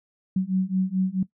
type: beating tone pair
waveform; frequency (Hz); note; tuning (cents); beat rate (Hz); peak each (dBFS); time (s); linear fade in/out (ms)
sine; 185.3 / 189.9; F#3 / F#3; +3 / +45; 4.6; -24; 0.36-1.23; 5
effects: noise-tail reverb RT60 0.1 s tail -17 dB re dry